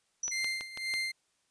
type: tone with exponential decay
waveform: sine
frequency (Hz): 5920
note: F#8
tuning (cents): 0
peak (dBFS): -29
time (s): 0.23-0.69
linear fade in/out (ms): 5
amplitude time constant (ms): 100
type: click train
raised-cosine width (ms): 0.2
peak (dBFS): -23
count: 5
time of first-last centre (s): 0.28-0.939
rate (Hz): 6.07
type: tone with tremolo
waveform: 30% pulse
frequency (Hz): 2093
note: C7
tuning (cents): 0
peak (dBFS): -27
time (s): 0.31-1.12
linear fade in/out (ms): 10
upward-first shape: sine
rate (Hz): 1.9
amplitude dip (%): 80
effects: white hiss -74 dBFS RMS until 1.5 s + resampled to 22050 Hz